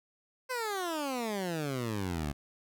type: exponential sweep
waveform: 15% pulse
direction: down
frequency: 523.3 to 69.3 Hz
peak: -26 dBFS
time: 0.49-2.33 s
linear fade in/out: 20 ms
effects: none